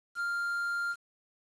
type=tone; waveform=triangle; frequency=1396.9 Hz; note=F6; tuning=in tune; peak=-28 dBFS; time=0.15-0.96 s; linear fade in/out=50 ms; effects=resampled to 24000 Hz + 9-bit